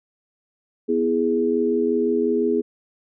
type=chord; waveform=sine; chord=E major; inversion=second; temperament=equal; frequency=246.9 / 329.6 / 415.3 Hz; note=B3 / E4 / G#4; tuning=0 / 0 / 0 cents; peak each=-23 / -24 / -20 dBFS; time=0.88-2.62 s; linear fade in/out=20 ms; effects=none